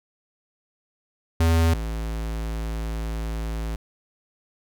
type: tone pair in turn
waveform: square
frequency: 82.41 / 55 Hz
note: E2 / A1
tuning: 0 / 0 cents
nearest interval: perfect fifth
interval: 700 cents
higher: first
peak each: -17 / -27 dBFS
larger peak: first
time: 1.4-1.74 / 1.74-3.76 s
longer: second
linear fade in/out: 5 ms
effects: none